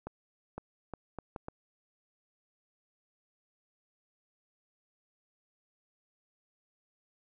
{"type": "accelerating click train", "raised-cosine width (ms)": 1, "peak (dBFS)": -25, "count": 6, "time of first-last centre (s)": [0.07, 1.484], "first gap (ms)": 510, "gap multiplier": 0.7, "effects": []}